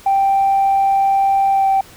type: tone with pitch glide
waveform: sine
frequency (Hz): 784 to 776.8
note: G5 to G5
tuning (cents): 0 to -16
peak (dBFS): -10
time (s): 0.06-1.81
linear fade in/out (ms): 5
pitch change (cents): -16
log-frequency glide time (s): 1.51-1.69
effects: tanh soft clip ceiling -8 dBFS + pink hiss -42 dBFS RMS until 1.96 s